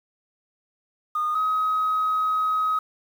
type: tone pair in turn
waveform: sine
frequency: 1227 / 1266.6 Hz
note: D#6 / D#6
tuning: -25 / +30 cents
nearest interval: minor second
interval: 55 cents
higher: second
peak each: -21 / -19 dBFS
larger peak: second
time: 1.15-1.35 / 1.35-2.79 s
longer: second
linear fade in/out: 5 ms
effects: tanh soft clip ceiling -16 dBFS + 8-bit